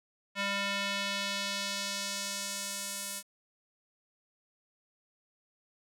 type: tone with band-pass filter sweep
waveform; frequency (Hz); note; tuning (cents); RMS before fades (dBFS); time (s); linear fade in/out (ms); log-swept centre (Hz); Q
square; 199.3; G3; +29; -35; 0.35-3.23; 50; 2400 to 9900; 1.1
effects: none